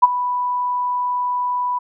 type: tone with ADSR envelope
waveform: sine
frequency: 987.8 Hz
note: B5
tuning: in tune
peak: -3 dBFS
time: 0.02-1.79 s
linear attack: 17 ms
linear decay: 26 ms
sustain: -15 dB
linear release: 13 ms
effects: none